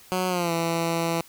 10% pulse tone with pitch glide, 184.1 to 166.88 Hz, F#3 to E3, -8 to +22 cents, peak -15 dBFS, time 0.12-1.21 s, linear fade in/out 0 ms, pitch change -170 cents, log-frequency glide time 0.28-0.52 s, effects white hiss -51 dBFS RMS until 1.28 s

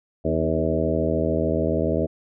harmonic tone with a mistuned harmonic, 80.3 Hz, E2, 45 cents flat, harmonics 1 / 2 / 3 / 4 / 5 / 6 / 7 / 8, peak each -28 / -28 / -28 / -28 / -28 / -28 / -28 / -28 dBFS, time 0.24-2.07 s, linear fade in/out 20 ms, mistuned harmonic 4, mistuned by -38 cents, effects none

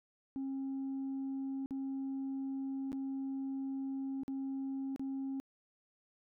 sine tone with dropouts, 270 Hz, C#4, 45 cents flat, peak -34 dBFS, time 0.36-5.4 s, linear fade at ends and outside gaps 0 ms, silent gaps 1.66-1.708 / 2.919-2.929 / 4.234-4.28 / 4.961-4.995 s, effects tanh soft clip ceiling -34 dBFS

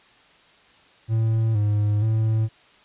triangle tone with pitch steps, 112 / 104.3 / 110.5 Hz, A2 / G#2 / A2, +31 / +8 / +8 cents, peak -16 dBFS, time 1.08-2.49 s, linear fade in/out 50 ms, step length 470 ms, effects white hiss -54 dBFS RMS until 2.84 s + resampled to 8000 Hz

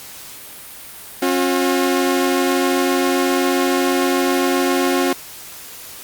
sawtooth tone pair together, 270.7 / 358.5 Hz, C#4 / F4, -41 / +45 cents, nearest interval perfect fourth, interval 486 cents, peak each -14 dBFS, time 1.22-5.13 s, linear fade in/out 5 ms, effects white hiss -36 dBFS RMS until 6.03 s + Opus 48 kbps

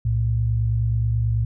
sine tone pair together, 62.9 / 112.18 Hz, B1 / A2, +32 / +34 cents, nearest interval minor seventh, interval 1002 cents, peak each -24 / -19 dBFS, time 0.05-1.45 s, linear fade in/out 5 ms, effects none

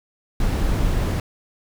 brown noise, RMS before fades -20 dBFS, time 0.4-1.2 s, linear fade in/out 2 ms, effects none

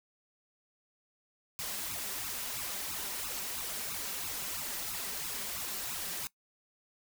white noise with flanger, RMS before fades -38 dBFS, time 1.59-6.27 s, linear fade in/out 0 ms, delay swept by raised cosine 0.76 to 5.26 ms, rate 3 Hz, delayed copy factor +0.85, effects noise-tail reverb RT60 0.1 s tail -20 dB re dry

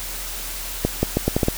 accelerating click train, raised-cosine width 2 ms, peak -4 dBFS, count 7, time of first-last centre 0.85-1.484 s, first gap 180 ms, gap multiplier 0.78, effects added 40 Hz sine -34 dBFS peak until 1.57 s + white hiss -31 dBFS RMS until 1.57 s

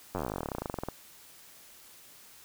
slowing click train, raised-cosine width 1 ms, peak -19 dBFS, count 30, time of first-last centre 0.15-0.886 s, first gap 10 ms, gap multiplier 1.06, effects white hiss -54 dBFS RMS until 2.44 s

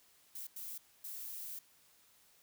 violet noise bursts at uneven times, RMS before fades -45 dBFS, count 3, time 0.35-0.47 / 0.56-0.78 / 1.04-1.59 s, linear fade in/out 5 ms, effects white hiss -67 dBFS RMS until 2.42 s

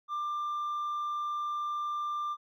triangle tone with hard clipping, 1189 Hz, D6, 21 cents sharp, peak -30 dBFS, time 0.08-2.37 s, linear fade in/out 50 ms, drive 1 dB, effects none

